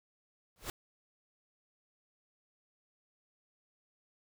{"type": "noise with exponential growth", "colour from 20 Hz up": "pink", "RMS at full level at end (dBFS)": -34, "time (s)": [0.56, 0.7], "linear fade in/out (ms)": 1, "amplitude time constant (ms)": 29, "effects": []}